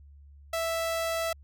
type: tone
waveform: sawtooth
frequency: 659.3 Hz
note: E5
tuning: in tune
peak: -24 dBFS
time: 0.53-1.33 s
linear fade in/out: 5 ms
effects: added 71 Hz sine -49 dBFS peak until 1.43 s